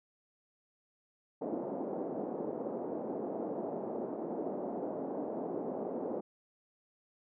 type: band-pass noise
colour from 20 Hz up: pink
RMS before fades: -38 dBFS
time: 1.41-6.21 s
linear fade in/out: 10 ms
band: 240 to 680 Hz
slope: 24 dB/octave
effects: none